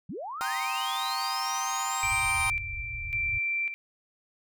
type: linear sweep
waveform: sine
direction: up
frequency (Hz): 131.3 to 9580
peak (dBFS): -34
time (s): 0.09-2.5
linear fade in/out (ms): 5
type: chord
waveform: 40% pulse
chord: C minor seventh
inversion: second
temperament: equal with one note detuned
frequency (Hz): 780.8 / 932.3 / 1046.5 / 1244.5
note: G5 / Bb5 / C6 / Eb6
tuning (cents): -7 / 0 / 0 / 0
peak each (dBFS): -34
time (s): 0.41-2.5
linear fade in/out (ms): 0
type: tone with tremolo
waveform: sine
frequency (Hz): 2349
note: D7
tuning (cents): 0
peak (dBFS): -26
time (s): 2.03-3.74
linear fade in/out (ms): 0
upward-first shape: square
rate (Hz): 0.91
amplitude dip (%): 60
type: low-pass noise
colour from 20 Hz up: white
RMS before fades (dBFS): -39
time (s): 2.03-3.39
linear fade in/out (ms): 10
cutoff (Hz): 120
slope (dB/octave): 96
effects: none